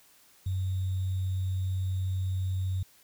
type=tone with sample-and-hold; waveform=sine; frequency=93.7 Hz; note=F#2; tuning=22 cents sharp; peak=-27 dBFS; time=0.46-2.83 s; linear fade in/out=5 ms; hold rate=3675 Hz; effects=white hiss -60 dBFS RMS until 3.03 s